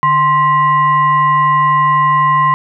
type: tone with frequency modulation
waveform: sine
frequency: 1048 Hz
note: C6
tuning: 2 cents sharp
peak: -8 dBFS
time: 0.03-2.54 s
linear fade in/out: 0 ms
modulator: 900 Hz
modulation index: 0.53
effects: none